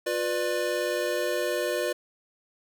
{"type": "chord", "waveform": "square", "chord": "B diminished", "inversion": "second", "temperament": "just", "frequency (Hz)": [355.6, 493.9, 592.7], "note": ["F4", "B4", "D5"], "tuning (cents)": [31, 0, 16], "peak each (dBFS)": [-32, -31, -30], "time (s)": [0.06, 1.93], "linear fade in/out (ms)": 10, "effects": []}